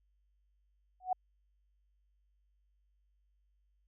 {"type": "tone with exponential growth", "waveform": "sine", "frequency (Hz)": 740, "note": "F#5", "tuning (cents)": 0, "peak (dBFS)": -25, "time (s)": [1, 1.13], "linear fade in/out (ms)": 5, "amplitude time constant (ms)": 28, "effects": ["added 50 Hz sine -70 dBFS peak until 3.87 s"]}